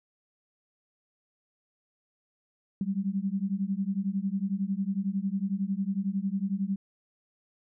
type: beating tone pair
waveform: sine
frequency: 190 / 201 Hz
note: F#3 / G3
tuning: +46 / +44 cents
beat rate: 11 Hz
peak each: -30 dBFS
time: 2.81-6.76 s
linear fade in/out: 2 ms
effects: none